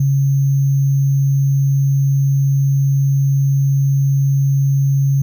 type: tone with sample-and-hold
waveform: sine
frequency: 137.6 Hz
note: C#3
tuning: 12 cents flat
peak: -11 dBFS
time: 0-5.22 s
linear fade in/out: 5 ms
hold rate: 6300 Hz
effects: none

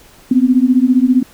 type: beating tone pair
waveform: sine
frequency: 246.9 / 261.9 Hz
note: B3 / C4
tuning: 0 / +2 cents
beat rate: 15 Hz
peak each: -11 dBFS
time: 0.31-1.23 s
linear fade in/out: 5 ms
effects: pink hiss -44 dBFS RMS until 1.33 s

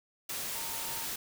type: tone in noise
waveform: sine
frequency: 914 Hz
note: A#5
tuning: 34 cents flat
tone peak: -46 dBFS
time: 0.55-1.05 s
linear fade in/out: 5 ms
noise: white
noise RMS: -37 dBFS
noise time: 0.29-1.16 s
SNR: -12 dB
effects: none

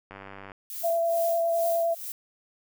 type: click train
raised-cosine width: 0.5 ms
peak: -27 dBFS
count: 41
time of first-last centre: 0.11-0.518 s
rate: 98 Hz
type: noise with tremolo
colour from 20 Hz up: violet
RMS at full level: -35 dBFS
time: 0.7-2.12 s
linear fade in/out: 0 ms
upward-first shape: sine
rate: 2.3 Hz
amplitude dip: 75%
type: tone with vibrato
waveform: sine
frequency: 671 Hz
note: E5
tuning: 31 cents sharp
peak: -22 dBFS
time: 0.83-1.95 s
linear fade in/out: 20 ms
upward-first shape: square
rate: 9.8 Hz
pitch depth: 9 cents each way
effects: none

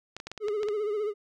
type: clicks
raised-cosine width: 0.2 ms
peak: -21 dBFS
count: 8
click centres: 0.166 / 0.201 / 0.27 / 0.316 / 0.377 / 0.484 / 0.632 / 0.686 s
type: tone with vibrato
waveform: triangle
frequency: 420 Hz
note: G#4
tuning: 19 cents sharp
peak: -25 dBFS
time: 0.4-1.14 s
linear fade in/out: 50 ms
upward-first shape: sine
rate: 15 Hz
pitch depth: 65 cents each way
effects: none

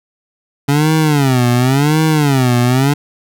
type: tone with vibrato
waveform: 25% pulse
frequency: 138.59 Hz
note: C#3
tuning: in tune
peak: -6 dBFS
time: 0.68-2.94 s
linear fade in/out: 10 ms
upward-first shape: sine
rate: 0.92 Hz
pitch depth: 230 cents each way
effects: none

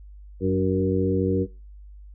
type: harmonic tone with a mistuned harmonic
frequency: 94.1 Hz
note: F#2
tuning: 30 cents sharp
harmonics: 1 / 2 / 3 / 4 / 5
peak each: -26 / -26 / -26 / -26 / -26 dBFS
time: 0.4-1.47 s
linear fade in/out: 50 ms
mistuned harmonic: 3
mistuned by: +22 cents
effects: noise-tail reverb RT60 0.3 s tail -22 dB re dry + added 50 Hz sine -41 dBFS peak until 2.14 s

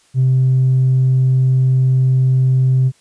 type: tone with tanh clipping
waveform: triangle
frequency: 130 Hz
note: C3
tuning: 11 cents flat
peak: -10 dBFS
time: 0.14-2.92 s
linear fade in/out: 50 ms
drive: 5 dB
effects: white hiss -54 dBFS RMS until 3 s + resampled to 22050 Hz

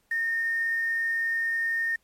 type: tone with quantisation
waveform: sine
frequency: 1831 Hz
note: A#6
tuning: 32 cents flat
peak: -24 dBFS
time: 0.11-1.96 s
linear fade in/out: 5 ms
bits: 8
effects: pink hiss -69 dBFS RMS until 2.03 s + MP3 64 kbps

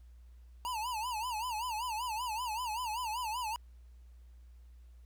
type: tone with vibrato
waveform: square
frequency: 926 Hz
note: A#5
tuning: 12 cents flat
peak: -35 dBFS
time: 0.65-3.56 s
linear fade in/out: 0 ms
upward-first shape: sine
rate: 5.2 Hz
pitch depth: 160 cents each way
effects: added 60 Hz sine -52 dBFS peak until 5.05 s + pink hiss -75 dBFS RMS until 5.05 s

